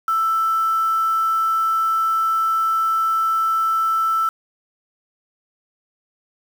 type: tone with quantisation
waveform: sine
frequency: 1324 Hz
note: E6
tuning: 7 cents sharp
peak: -16 dBFS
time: 0.08-4.29 s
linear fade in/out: 2 ms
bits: 6
effects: none